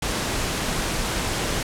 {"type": "noise", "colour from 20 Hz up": "pink", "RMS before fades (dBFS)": -25, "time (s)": [0.02, 1.63], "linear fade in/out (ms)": 5, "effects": ["low-pass 10000 Hz 12 dB/octave"]}